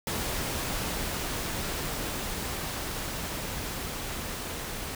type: noise with level ramp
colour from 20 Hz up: pink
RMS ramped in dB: -31 to -36 dBFS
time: 0.07-4.95 s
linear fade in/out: 2 ms
effects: none